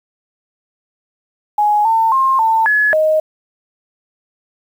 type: tone with pitch steps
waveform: sine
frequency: 836 / 899 / 1063 / 894 / 1699 / 624 Hz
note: G#5 / A5 / C6 / A5 / G#6 / D#5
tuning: +11 / +37 / +27 / +27 / +39 / +5 cents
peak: -10 dBFS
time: 1.58-3.2 s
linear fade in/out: 5 ms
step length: 270 ms
effects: 7-bit